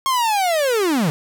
45% pulse linear sweep, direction down, 1090 to 139.2 Hz, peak -16 dBFS, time 0.06-1.1 s, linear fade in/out 0 ms, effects none

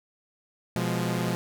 sawtooth chord, F diminished, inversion second, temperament equal, 123.47 / 174.61 / 207.7 Hz, Cb3 / F3 / Ab3, 0 / 0 / 0 cents, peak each -26 / -25 / -28 dBFS, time 0.76-1.35 s, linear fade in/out 0 ms
clicks, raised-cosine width 2 ms, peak -38 / -31 / -28 dBFS, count 3, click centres 1.093 / 1.188 / 1.282 s
effects none

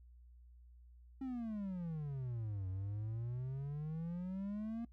triangle exponential two-way sweep, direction down then up, 270.9 to 92.5 to 235.9 Hz, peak -37 dBFS, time 1.21-4.85 s, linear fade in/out 5 ms, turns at 2.68 s, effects noise-tail reverb RT60 0.1 s tail -20 dB re dry + added 60 Hz sine -57 dBFS peak until 4.92 s

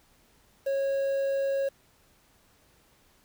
triangle tone with quantisation, 548 Hz, C#5, 20 cents flat, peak -23 dBFS, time 0.66-1.69 s, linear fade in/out 10 ms, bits 8, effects pink hiss -63 dBFS RMS until 3.24 s

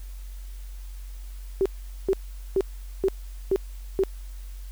sine tone bursts, 384.7 Hz, G4, 33 cents flat, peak -18 dBFS, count 6, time 1.61-4.036 s, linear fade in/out 0 ms, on 46 ms, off 430 ms, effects added 46 Hz sine -35 dBFS peak until 4.71 s + white hiss -54 dBFS RMS until 4.71 s

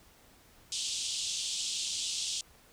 pink band-pass noise, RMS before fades -35 dBFS, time 0.72-2.41 s, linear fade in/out 2 ms, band 3000 to 8500 Hz, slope 48 dB/octave, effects pink hiss -60 dBFS RMS until 2.72 s

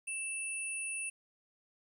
sine tone pair together, 2649 / 9440 Hz, E7 / D9, +8 / +8 cents, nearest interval octave + minor seventh, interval 2200 cents, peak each -38 / -39 dBFS, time 0.07-1.1 s, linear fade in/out 10 ms, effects 11-bit

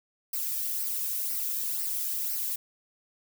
violet noise with flanger, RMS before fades -31 dBFS, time 0.33-2.56 s, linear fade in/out 5 ms, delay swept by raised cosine 0.28 to 1.48 ms, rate 2 Hz, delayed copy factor -0.55, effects none

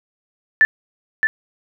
sine tone with echo, 1760 Hz, A6, in tune, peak -8 dBFS, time 0.61-0.65 s, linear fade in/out 0 ms, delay 620 ms, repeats 1, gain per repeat -5 dB, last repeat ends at 1.27 s, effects none

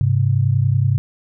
sine tone pair together, 102.43 / 133.1 Hz, G#2 / C3, -23 / +30 cents, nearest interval perfect fourth, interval 453 cents, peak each -16 dBFS, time 0.01-0.98 s, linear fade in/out 0 ms, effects none

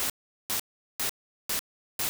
white noise bursts, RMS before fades -29 dBFS, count 5, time 0-2.09 s, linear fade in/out 0 ms, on 98 ms, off 400 ms, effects none

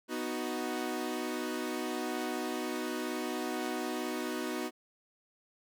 sawtooth chord, B major, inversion none, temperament equal, 246.9 / 311.1 / 370 Hz, B3 / D#4 / F#4, 0 / 0 / 0 cents, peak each -34 dBFS, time 0.08-4.71 s, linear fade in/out 50 ms, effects none

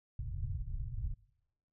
pink low-pass noise, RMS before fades -38 dBFS, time 0.19-1.14 s, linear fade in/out 5 ms, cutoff 140 Hz, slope 96 dB/octave, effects noise-tail reverb RT60 0.9 s tail -24 dB re dry

